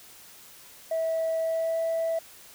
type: tone with pitch glide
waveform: sine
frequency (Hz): 650 to 656.8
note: E5 to E5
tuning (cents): -24 to -6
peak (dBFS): -23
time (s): 0.91-2.19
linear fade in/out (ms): 5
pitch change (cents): +18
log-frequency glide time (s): 1.4-1.8
effects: tanh soft clip ceiling -22 dBFS + white hiss -50 dBFS RMS until 2.54 s